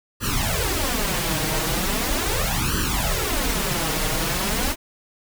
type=noise with flanger; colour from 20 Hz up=pink; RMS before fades=-23 dBFS; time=0.2-4.76 s; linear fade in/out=50 ms; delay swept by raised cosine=0.67 to 6.47 ms; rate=0.39 Hz; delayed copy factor=+0.95; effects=none